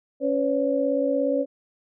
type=tone cluster; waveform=sine; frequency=277.4 / 509 / 566 Hz; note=C#4 / C5 / C#5; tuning=+1 / -48 / +36 cents; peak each=-25 / -25 / -24 dBFS; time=0.2-1.46 s; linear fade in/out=50 ms; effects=none